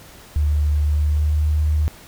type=tone with pitch glide; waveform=sine; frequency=74.3 to 76.21 Hz; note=D2 to D#2; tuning=+21 to -35 cents; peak=-15 dBFS; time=0.36-1.88 s; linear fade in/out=0 ms; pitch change=+44 cents; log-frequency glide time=0.83-1.53 s; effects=pink hiss -44 dBFS RMS until 2.07 s